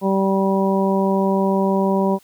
harmonic tone, 193.8 Hz, G3, 20 cents flat, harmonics 1 / 2 / 3 / 4 / 5, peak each -18 / -21 / -23 / -28 / -24 dBFS, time 0.01-2.19 s, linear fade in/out 50 ms, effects white hiss -54 dBFS RMS until 2.23 s

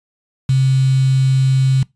sine tone with quantisation, 132.4 Hz, C3, 21 cents sharp, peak -10 dBFS, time 0.49-1.83 s, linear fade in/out 5 ms, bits 5, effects noise-tail reverb RT60 0.2 s tail -23 dB re dry + resampled to 22050 Hz

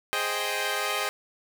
10% pulse chord, Ab major seventh, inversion none, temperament equal, 415.3 / 523.3 / 622.3 / 784 Hz, Ab4 / C5 / Eb5 / G5, 0 / 0 / 0 / 0 cents, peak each -24 dBFS, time 0.13-1.09 s, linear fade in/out 0 ms, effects none

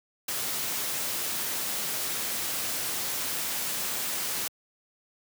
white noise, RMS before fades -31 dBFS, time 0.28-4.48 s, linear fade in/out 5 ms, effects high-pass 100 Hz 12 dB/octave

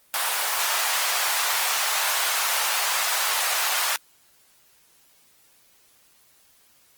pink high-pass noise, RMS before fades -24 dBFS, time 0.14-3.96 s, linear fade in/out 0 ms, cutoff 760 Hz, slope 24 dB/octave, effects white hiss -59 dBFS RMS until 6.97 s + Opus 24 kbps

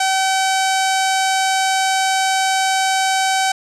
sawtooth tone with low-pass filter, 765 Hz, G5, 42 cents flat, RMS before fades -17 dBFS, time 0-3.52 s, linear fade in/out 5 ms, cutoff 7900 Hz, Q 1.8, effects none

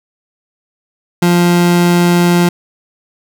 30% pulse tone, 174.61 Hz, F3, in tune, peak -5 dBFS, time 1.22-2.49 s, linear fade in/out 5 ms, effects none

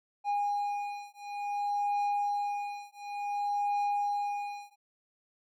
triangle beating tone pair, 817 / 817.56 Hz, G#5 / G#5, -29 / -27 cents, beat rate 0.56 Hz, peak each -31 / -31 dBFS, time 0.24-4.76 s, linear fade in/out 50 ms, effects none

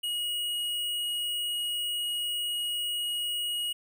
triangle tone with hard clipping, 2893 Hz, F#7, 40 cents flat, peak -30 dBFS, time 0.03-3.73 s, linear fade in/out 10 ms, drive 17 dB, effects none

